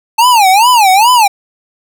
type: tone with vibrato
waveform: square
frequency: 866 Hz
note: A5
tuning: 28 cents flat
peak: -5 dBFS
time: 0.18-1.28 s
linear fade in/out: 10 ms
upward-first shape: sine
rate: 2.4 Hz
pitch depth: 260 cents each way
effects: none